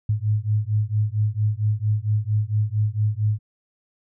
sine beating tone pair, 104.2 / 108.6 Hz, G#2 / A2, +6 / -22 cents, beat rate 4.4 Hz, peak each -22 dBFS, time 0.09-3.39 s, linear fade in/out 5 ms, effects none

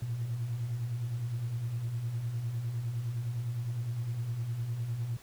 sine beating tone pair, 110 / 119.8 Hz, A2 / A#2, 0 / +48 cents, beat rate 9.8 Hz, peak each -40 / -31 dBFS, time 0.02-5.17 s, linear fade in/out 5 ms, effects tanh soft clip ceiling -26 dBFS + pink hiss -55 dBFS RMS until 5.22 s

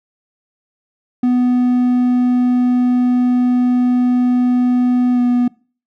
triangle tone with pitch glide, 247.9 to 244.8 Hz, B3 to B3, +7 to -15 cents, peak -9 dBFS, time 1.23-5.48 s, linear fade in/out 5 ms, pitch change -22 cents, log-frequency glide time 5.13-5.2 s, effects noise-tail reverb RT60 0.4 s tail -24 dB re dry

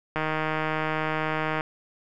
click train, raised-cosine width 0.5 ms, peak -12 dBFS, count 227, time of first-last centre 0.16-1.609 s, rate 156 Hz, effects none

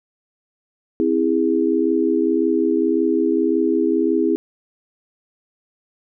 sine chord, C augmented, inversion none, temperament just, 261.6 / 327 / 408.8 Hz, C4 / E4 / G#4, 0 / -14 / -27 cents, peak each -21 / -18 / -20 dBFS, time 1-4.36 s, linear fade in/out 0 ms, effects none

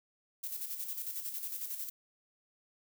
violet noise with tremolo, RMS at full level -38 dBFS, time 0.43-1.9 s, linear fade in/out 10 ms, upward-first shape square, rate 11 Hz, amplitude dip 50%, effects none

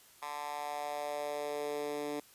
10% pulse tone with high-pass filter sweep, 146.83 Hz, D3, in tune, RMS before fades -38 dBFS, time 0.22-2.2 s, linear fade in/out 5 ms, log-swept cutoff 1000 to 330 Hz, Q 3, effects white hiss -60 dBFS RMS until 2.34 s + resampled to 32000 Hz

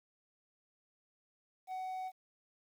triangle tone with quantisation, 748 Hz, F#5, 19 cents sharp, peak -36 dBFS, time 1.67-2.12 s, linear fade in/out 50 ms, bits 11, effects none

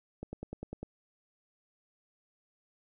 click train, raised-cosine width 2 ms, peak -26 dBFS, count 7, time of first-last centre 0.23-0.83 s, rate 10 Hz, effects none

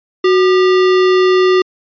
sine tone with sample-and-hold, 370 Hz, F#4, in tune, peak -7 dBFS, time 0.24-1.62 s, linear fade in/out 5 ms, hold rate 1575 Hz, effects resampled to 11025 Hz

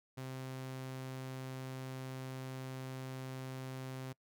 sawtooth tone, 130.81 Hz, C3, in tune, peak -38 dBFS, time 0.17-4.13 s, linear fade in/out 10 ms, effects noise-tail reverb RT60 0.1 s tail -24 dB re dry

